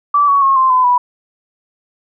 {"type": "tone with pitch steps", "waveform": "sine", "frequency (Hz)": [1159, 1121.5, 1085.1, 1050, 1016, 983.1], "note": ["D6", "C#6", "C#6", "C6", "B5", "B5"], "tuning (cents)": [-23, 20, -37, 6, 49, -8], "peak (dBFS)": -8, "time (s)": [0.14, 0.98], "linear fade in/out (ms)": 5, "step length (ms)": 140, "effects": []}